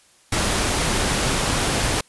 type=noise; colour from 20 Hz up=pink; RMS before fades=-21 dBFS; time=0.32-2.01 s; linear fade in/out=5 ms; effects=white hiss -55 dBFS RMS until 2.08 s + resampled to 24000 Hz